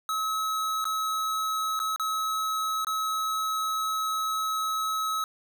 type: tone with dropouts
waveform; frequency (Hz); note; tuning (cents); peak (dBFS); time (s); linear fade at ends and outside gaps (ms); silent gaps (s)
square; 1286; E6; -43; -27; 0.09-5.24; 1; 0.843-0.853 / 1.792-1.8 / 1.961-1.997 / 2.847-2.869
effects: none